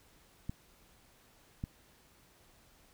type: clicks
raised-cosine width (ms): 5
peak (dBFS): -24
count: 2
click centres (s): 0.495 / 1.639
effects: pink hiss -64 dBFS RMS until 2.93 s